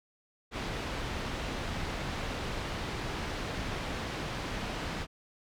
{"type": "low-pass noise", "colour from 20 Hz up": "pink", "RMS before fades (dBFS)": -36, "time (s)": [0.51, 5.07], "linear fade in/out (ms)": 50, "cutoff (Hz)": 4000, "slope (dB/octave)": 12, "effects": []}